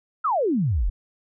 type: exponential sweep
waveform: sine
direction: down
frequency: 1394 to 36.91 Hz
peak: -19 dBFS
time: 0.24-0.9 s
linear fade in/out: 10 ms
effects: none